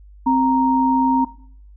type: tone pair together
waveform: sine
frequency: 261.6 / 932.2 Hz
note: C4 / A#5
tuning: 0 / 0 cents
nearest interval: octave + minor seventh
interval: 2200 cents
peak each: -16 / -16 dBFS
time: 0.26-1.25 s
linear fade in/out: 10 ms
effects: noise-tail reverb RT60 0.6 s tail -19 dB re dry + added 50 Hz sine -41 dBFS peak until 1.76 s